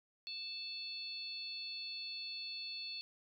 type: harmonic tone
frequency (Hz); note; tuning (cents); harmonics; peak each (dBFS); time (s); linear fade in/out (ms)
880; A5; 0; 3 / 4 / 5; -49 / -50 / -43; 0.27-3.01; 0
effects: none